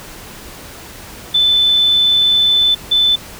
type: tone bursts at uneven times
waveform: sine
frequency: 3515 Hz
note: A7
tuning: 2 cents flat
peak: -9 dBFS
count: 2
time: 1.34-2.75 / 2.91-3.16 s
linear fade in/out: 10 ms
effects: pink hiss -34 dBFS RMS until 3.39 s